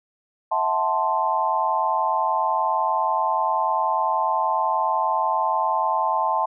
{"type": "chord", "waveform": "sine", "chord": "F# half-diminished seventh", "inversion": "third", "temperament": "equal with one note detuned", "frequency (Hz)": [649.8, 740, 880, 1046.5], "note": ["E5", "F#5", "A5", "C6"], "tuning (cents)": [-25, 0, 0, 0], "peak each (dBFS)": [-27, -28, -22, -24], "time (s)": [0.51, 6.46], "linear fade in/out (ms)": 10, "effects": []}